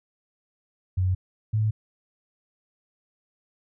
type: tone pair in turn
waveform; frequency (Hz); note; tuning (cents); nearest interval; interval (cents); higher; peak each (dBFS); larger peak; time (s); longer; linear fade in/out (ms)
sine; 92.5 / 108.22; F#2 / A2; 0 / -28; minor third; 272; second; -20; neither; 0.97-1.15 / 1.53-1.71; neither; 10
effects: none